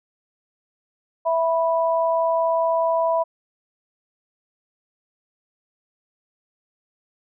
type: tone pair together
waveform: sine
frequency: 659.3 / 984.1 Hz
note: E5 / B5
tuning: 0 / -6 cents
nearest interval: perfect fifth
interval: 694 cents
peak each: -19 / -22 dBFS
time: 1.25-3.24 s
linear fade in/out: 20 ms
effects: none